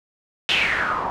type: noise with low-pass filter sweep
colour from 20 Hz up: white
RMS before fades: -22 dBFS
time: 0.49-1.1 s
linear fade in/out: 0 ms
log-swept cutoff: 3200 to 860 Hz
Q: 6.1
effects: none